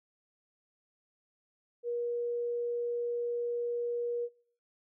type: tone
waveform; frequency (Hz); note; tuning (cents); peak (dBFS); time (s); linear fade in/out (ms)
sine; 477.4; A#4; +41; -31; 1.83-4.29; 50
effects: noise-tail reverb RT60 0.5 s tail -22 dB re dry